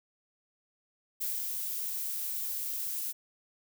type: noise with ADSR envelope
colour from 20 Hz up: violet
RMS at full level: -33 dBFS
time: 1.2-3.13 s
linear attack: 20 ms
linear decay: 180 ms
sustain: -2 dB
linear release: 23 ms
effects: none